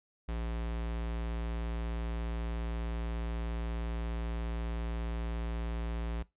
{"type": "tone", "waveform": "square", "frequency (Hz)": 57.3, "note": "A#1", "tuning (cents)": -29, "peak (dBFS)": -34, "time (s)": [0.28, 6.23], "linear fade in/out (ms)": 10, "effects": ["noise-tail reverb RT60 0.2 s tail -20 dB re dry", "resampled to 8000 Hz"]}